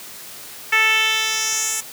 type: tone with band-pass filter sweep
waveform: 10% pulse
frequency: 440 Hz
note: A4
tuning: in tune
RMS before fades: -19 dBFS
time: 0.72-1.81 s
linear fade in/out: 10 ms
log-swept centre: 2100 to 8700 Hz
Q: 2.3
effects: white hiss -37 dBFS RMS until 1.92 s + high-pass 80 Hz 12 dB/octave